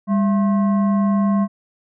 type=tone with frequency modulation; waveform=sine; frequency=200.3 Hz; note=G3; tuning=38 cents sharp; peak=-14 dBFS; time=0.07-1.48 s; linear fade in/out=50 ms; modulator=871 Hz; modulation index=0.45; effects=none